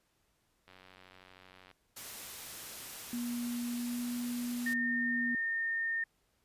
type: click train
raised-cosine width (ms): 0.3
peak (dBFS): -39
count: 97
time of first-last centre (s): 0.68-1.713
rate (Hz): 92.9
type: noise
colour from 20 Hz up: white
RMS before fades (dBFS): -45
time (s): 1.96-4.74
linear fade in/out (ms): 10
type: tone with pitch glide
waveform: sine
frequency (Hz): 240 to 242.1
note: B3 to B3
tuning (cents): -49 to -34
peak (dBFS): -34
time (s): 3.13-5.35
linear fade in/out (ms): 2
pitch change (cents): +15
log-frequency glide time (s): 3.76-4
type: tone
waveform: sine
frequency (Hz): 1824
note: A#6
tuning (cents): -38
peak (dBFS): -31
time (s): 4.66-6.04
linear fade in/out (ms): 5
effects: pink hiss -75 dBFS RMS until 6.44 s + resampled to 32000 Hz